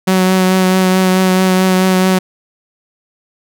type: tone with vibrato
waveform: sawtooth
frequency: 186.4 Hz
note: F#3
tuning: 13 cents sharp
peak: -5 dBFS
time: 0.07-2.19 s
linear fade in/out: 10 ms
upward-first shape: triangle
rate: 4.6 Hz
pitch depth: 19 cents each way
effects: none